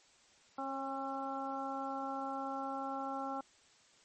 harmonic tone with a mistuned harmonic, 270 Hz, C#4, 45 cents flat, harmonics 1 / 2 / 3 / 4 / 5, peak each -43 / -45 / -40 / -46 / -44 dBFS, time 0.58-3.41 s, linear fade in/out 5 ms, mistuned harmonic 2, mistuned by +17 cents, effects white hiss -65 dBFS RMS until 4.04 s + MP3 32 kbps

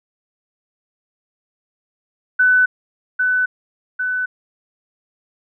sine tone with echo, 1500 Hz, F#6, 23 cents sharp, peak -10 dBFS, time 2.39-2.66 s, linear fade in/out 10 ms, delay 800 ms, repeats 2, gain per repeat -4 dB, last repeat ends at 4.26 s, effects none

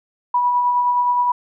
sine tone with tremolo, 978 Hz, B5, 17 cents flat, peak -13 dBFS, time 0.34-1.32 s, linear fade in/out 5 ms, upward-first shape sine, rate 9.6 Hz, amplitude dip 30%, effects none

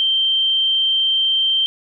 sine tone, 3136 Hz, G7, in tune, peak -14 dBFS, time 0-1.66 s, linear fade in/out 0 ms, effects none

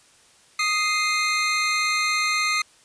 25% pulse tone pair together, 1244.5 / 2093 Hz, D#6 / C7, 0 / 0 cents, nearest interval major sixth, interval 900 cents, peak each -20 / -19 dBFS, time 0.59-2.62 s, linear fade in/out 5 ms, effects white hiss -55 dBFS RMS until 2.84 s + resampled to 22050 Hz

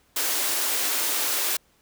white high-pass noise, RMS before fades -25 dBFS, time 0.16-1.57 s, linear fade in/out 5 ms, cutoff 260 Hz, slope 96 dB/octave, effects pink hiss -63 dBFS RMS until 1.81 s

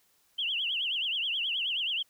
sine tone with vibrato, 3000 Hz, F#7, 23 cents sharp, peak -28 dBFS, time 0.38-2.03 s, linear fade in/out 10 ms, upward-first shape triangle, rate 9.4 Hz, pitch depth 220 cents each way, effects white hiss -68 dBFS RMS until 2.09 s

